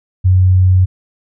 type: tone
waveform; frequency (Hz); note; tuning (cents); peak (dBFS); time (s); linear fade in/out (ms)
sine; 92.5; F#2; 0; -6; 0.24-0.86; 20
effects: none